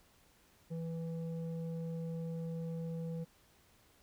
square tone with low-pass filter, 164.81 Hz, E3, in tune, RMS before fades -40 dBFS, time 0.7-3.25 s, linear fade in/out 20 ms, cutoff 380 Hz, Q 9.4, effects pink hiss -67 dBFS RMS until 4.02 s

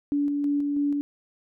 sine tone with tremolo, 287.5 Hz, D4, 37 cents flat, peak -21 dBFS, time 0.12-1.01 s, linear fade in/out 0 ms, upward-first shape square, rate 3.1 Hz, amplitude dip 25%, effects none

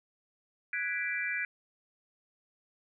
sine chord, G# half-diminished seventh, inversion third, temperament equal, 1480 / 1661.2 / 1975.5 / 2349 Hz, F#6 / G#6 / B6 / D7, 0 / 0 / 0 / 0 cents, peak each -39 / -36 / -36 / -35 dBFS, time 0.73-1.45 s, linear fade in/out 2 ms, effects none

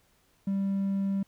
triangle tone, 196 Hz, G3, in tune, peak -23 dBFS, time 0.47-1.23 s, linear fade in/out 5 ms, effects tanh soft clip ceiling -20 dBFS + pink hiss -67 dBFS RMS until 1.27 s

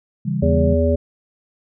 sine chord, C# diminished, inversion none, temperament just, 138.59 / 166.31 / 199.57 Hz, C#3 / E3 / G3, 0 / +16 / +31 cents, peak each -23 dBFS, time 0.25-0.75 s, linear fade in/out 10 ms
harmonic tone, 81.8 Hz, E2, 13 cents flat, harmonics 1 / 3 / 5 / 7, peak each -17 / -21 / -22 / -19 dBFS, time 0.42-0.96 s, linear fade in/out 10 ms
effects none

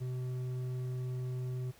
sine tone with hard clipping, 126.7 Hz, B2, 45 cents sharp, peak -36 dBFS, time 0-1.72 s, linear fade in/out 20 ms, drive 6 dB, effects pink hiss -61 dBFS RMS until 1.79 s

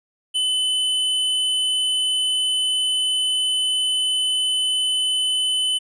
square tone, 3021 Hz, F#7, 35 cents sharp, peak -19 dBFS, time 0.34-5.79 s, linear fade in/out 20 ms, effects resampled to 22050 Hz

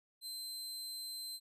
sawtooth tone, 4100 Hz, C8, 36 cents flat, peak -39 dBFS, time 0.21-1.4 s, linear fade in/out 50 ms, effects resampled to 32000 Hz

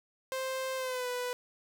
sawtooth tone with pitch glide, 524 to 494.6 Hz, C5 to B4, +2 to +3 cents, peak -29 dBFS, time 0.32-1.33 s, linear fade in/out 0 ms, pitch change -99 cents, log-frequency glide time 0.76-1.08 s, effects none

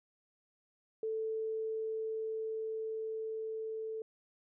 sine tone with level ramp, 441.3 Hz, A4, 5 cents sharp, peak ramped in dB -33 to -37 dBFS, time 1.03-4.02 s, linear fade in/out 2 ms, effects none

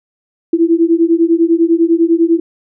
sine beating tone pair, 328.1 / 338.1 Hz, E4 / E4, -8 / +44 cents, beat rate 10 Hz, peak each -11 dBFS, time 0.53-2.4 s, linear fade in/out 5 ms, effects none

